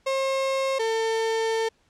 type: tone pair in turn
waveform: 35% pulse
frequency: 536 / 448.7 Hz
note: C5 / A4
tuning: +42 / +34 cents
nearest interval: minor third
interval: 308 cents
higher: first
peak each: -21 dBFS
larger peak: neither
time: 0.06-0.79 / 0.79-1.69 s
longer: second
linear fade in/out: 10 ms
effects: pink hiss -65 dBFS RMS until 1.89 s + low-pass 7000 Hz 12 dB/octave